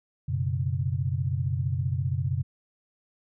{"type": "chord", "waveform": "sine", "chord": "F# suspended fourth", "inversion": "none", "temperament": "equal", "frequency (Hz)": [92.5, 123.47, 138.59], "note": ["F#2", "B2", "C#3"], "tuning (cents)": [0, 0, 0], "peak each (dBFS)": -29, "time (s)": [0.28, 2.43], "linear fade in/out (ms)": 10, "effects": []}